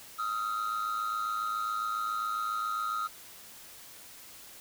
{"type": "tone pair together", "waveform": "triangle", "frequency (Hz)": [1257.7, 1365], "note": ["D#6", "F6"], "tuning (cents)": [18, -40], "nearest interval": "minor second", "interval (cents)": 142, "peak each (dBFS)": [-30, -33], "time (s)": [0.18, 3.08], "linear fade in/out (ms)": 20, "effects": ["white hiss -50 dBFS RMS until 4.6 s"]}